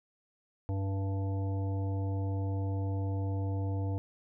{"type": "harmonic tone", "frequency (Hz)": 97.3, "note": "G2", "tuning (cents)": -12, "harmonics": [1, 3, 5, 7, 9], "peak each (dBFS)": [-30, -40, -44, -47, -49], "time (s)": [0.69, 3.98], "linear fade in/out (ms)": 0, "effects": []}